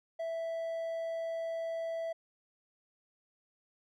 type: tone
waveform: triangle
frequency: 659.3 Hz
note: E5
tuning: in tune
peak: -32 dBFS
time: 0.19-2.13 s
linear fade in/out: 10 ms
effects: none